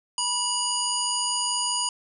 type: harmonic tone with a mistuned harmonic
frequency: 971 Hz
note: B5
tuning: 30 cents flat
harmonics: 1 / 3 / 5 / 7 / 9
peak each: -30 / -30 / -30 / -30 / -30 dBFS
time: 0.18-1.89 s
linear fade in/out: 2 ms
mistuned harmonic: 9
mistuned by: +61 cents
effects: none